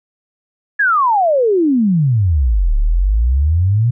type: exponential two-way sweep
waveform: sine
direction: down then up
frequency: 1727 to 34.65 to 123.6 Hz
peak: -10 dBFS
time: 0.79-3.91 s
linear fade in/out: 10 ms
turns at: 2.76 s
effects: none

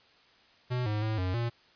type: tone with pitch steps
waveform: square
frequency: 124.7 / 105.9 / 109.2 / 92 / 117.9 Hz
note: B2 / G#2 / A2 / F#2 / A#2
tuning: +17 / +34 / -13 / -9 / +20 cents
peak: -29 dBFS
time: 0.7-1.5 s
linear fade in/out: 20 ms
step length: 160 ms
effects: white hiss -61 dBFS RMS until 1.75 s + resampled to 11025 Hz

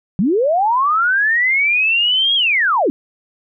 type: linear two-way sweep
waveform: sine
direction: up then down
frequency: 164.81 to 3322 to 240.6 Hz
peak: -12 dBFS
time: 0.19-2.9 s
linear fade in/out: 0 ms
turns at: 2.35 s
effects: none

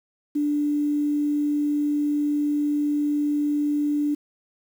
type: tone with quantisation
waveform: sine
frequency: 293.7 Hz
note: D4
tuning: in tune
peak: -20 dBFS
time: 0.35-4.15 s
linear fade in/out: 10 ms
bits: 8
effects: none

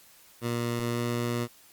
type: tone with pitch glide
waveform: 15% pulse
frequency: 118.7 to 119.53 Hz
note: A#2 to A#2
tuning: +32 to +44 cents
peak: -21 dBFS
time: 0.41-1.48 s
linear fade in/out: 50 ms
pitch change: +12 cents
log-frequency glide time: 0.91-1.02 s
effects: white hiss -56 dBFS RMS until 1.72 s + Opus 48 kbps

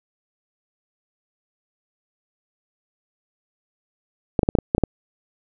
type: clicks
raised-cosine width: 2 ms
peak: -3 dBFS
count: 8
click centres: 4.392 / 4.432 / 4.489 / 4.552 / 4.587 / 4.749 / 4.781 / 4.837 s
effects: none

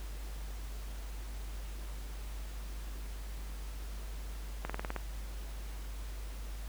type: slowing click train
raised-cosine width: 0.5 ms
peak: -21 dBFS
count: 7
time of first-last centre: 4.65-4.963 s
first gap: 46 ms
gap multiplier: 1.05
effects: added 50 Hz sine -39 dBFS peak until 6.68 s + pink hiss -52 dBFS RMS until 6.68 s

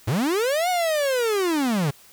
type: linear two-way sweep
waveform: 45% pulse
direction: up then down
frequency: 92.2 to 740 to 131 Hz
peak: -20 dBFS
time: 0.07-1.91 s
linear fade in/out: 10 ms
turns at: 0.69 s
effects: white hiss -51 dBFS RMS until 2.12 s

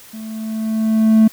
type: tone with level ramp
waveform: triangle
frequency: 220 Hz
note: A3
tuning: in tune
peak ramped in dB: -27 to -3 dBFS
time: 0.13-1.28 s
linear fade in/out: 10 ms
effects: tanh soft clip ceiling 0 dBFS + white hiss -42 dBFS RMS until 1.32 s

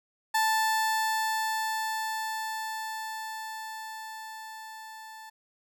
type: tone with level ramp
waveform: 30% pulse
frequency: 880 Hz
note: A5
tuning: in tune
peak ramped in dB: -20 to -41 dBFS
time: 0.34-5.3 s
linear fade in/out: 10 ms
effects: none

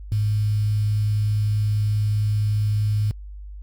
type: tone with quantisation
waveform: sine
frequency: 105.2 Hz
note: G#2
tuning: 23 cents sharp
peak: -18 dBFS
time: 0.12-3.11 s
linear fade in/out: 0 ms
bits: 7
effects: added 50 Hz sine -34 dBFS peak until 3.62 s + Opus 48 kbps

